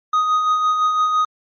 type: tone with tremolo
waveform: triangle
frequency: 1248 Hz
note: D#6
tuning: 5 cents sharp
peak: -11 dBFS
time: 0.13-1.25 s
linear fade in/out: 5 ms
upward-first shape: sine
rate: 5.9 Hz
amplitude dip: 40%
effects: MP3 32 kbps